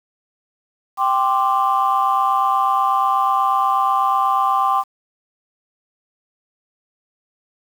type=chord; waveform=sine; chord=G suspended fourth; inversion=none; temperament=equal; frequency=784 / 1046.5 / 1174.7 Hz; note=G5 / C6 / D6; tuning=0 / 0 / 0 cents; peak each=-18 dBFS; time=0.97-4.84 s; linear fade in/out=50 ms; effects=tanh soft clip ceiling -7 dBFS + 7-bit